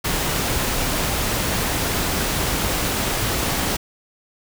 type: noise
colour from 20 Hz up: pink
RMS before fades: -22 dBFS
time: 0.04-3.77 s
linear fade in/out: 10 ms
effects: none